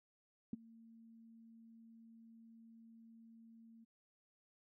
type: tone with ADSR envelope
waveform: sine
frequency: 227.3 Hz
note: A#3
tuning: 43 cents flat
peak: -35 dBFS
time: 0.53-3.85 s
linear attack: 3 ms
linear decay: 18 ms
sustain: -23 dB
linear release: 17 ms
effects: none